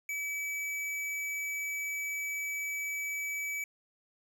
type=tone; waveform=square; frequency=2292 Hz; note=D7; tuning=43 cents flat; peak=-34 dBFS; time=0.09-3.64 s; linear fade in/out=2 ms; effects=none